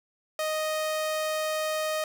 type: tone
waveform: sawtooth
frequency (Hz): 622.3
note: D#5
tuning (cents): 0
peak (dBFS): -23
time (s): 0.39-2.04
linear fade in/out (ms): 2
effects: none